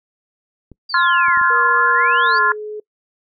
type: clicks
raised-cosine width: 3 ms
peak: -26 dBFS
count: 4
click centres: 0.717 / 1.284 / 1.374 / 1.414 s
type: exponential two-way sweep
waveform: sine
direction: down then up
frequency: 4812 to 986 to 4812 Hz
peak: -25 dBFS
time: 0.89-2.39 s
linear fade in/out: 10 ms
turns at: 1.69 s
type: chord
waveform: sine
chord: F minor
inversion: second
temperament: equal with one note detuned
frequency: 1046.5 / 1396.9 / 1705 Hz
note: C6 / F6 / Ab6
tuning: 0 / 0 / +45 cents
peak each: -16 dBFS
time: 0.94-2.52 s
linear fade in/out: 2 ms
type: tone with pitch glide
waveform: sine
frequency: 476.1 to 424.2 Hz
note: A#4 to G#4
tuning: +37 to +37 cents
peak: -25 dBFS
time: 1.5-2.8 s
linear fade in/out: 5 ms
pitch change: -200 cents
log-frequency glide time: 2.23-2.41 s
effects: noise-tail reverb RT60 0.1 s tail -24 dB re dry